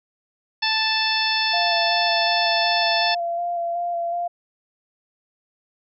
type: harmonic tone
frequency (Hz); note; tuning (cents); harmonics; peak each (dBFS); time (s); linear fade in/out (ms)
880; A5; 0; 1 / 2 / 3 / 4 / 5 / 6; -26 / -26 / -26 / -26 / -26 / -26; 0.62-3.15; 10
type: tone with vibrato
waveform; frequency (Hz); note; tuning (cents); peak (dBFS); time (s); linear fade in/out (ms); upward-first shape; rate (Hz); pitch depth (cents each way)
sine; 690; F5; -21; -22; 1.53-4.28; 10; square; 2.7; 16
effects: none